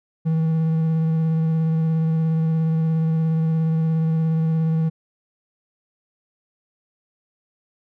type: tone with vibrato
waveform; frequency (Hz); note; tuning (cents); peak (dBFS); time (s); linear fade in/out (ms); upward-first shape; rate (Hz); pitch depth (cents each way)
triangle; 160.9; E3; -42; -15; 0.25-4.9; 20; square; 17; 12
effects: none